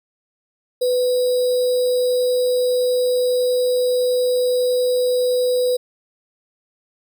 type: tone with sample-and-hold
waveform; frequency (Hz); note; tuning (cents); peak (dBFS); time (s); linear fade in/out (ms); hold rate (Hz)
sine; 499.2; B4; +19; -15; 0.81-5.77; 10; 4410
effects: none